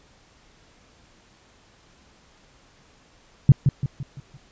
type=tone with echo; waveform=sine; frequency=137.1 Hz; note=C#3; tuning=19 cents flat; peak=-6 dBFS; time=3.49-3.52 s; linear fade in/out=2 ms; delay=170 ms; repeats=5; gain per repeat=-7 dB; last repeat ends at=4.37 s; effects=pink hiss -56 dBFS RMS until 4.51 s + resampled to 16000 Hz